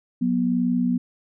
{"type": "tone pair together", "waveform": "sine", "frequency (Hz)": [182.75, 244.1], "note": ["F#3", "B3"], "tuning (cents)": [-21, -20], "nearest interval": "perfect fourth", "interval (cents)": 501, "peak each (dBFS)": [-24, -20], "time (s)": [0.21, 0.98], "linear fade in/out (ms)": 10, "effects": []}